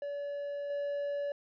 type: tone with level steps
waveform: triangle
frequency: 572 Hz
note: D5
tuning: 46 cents flat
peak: -33 / -30 dBFS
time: 0.02-1.32 s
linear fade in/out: 2 ms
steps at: 0.7 s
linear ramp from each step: 2 ms
effects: resampled to 11025 Hz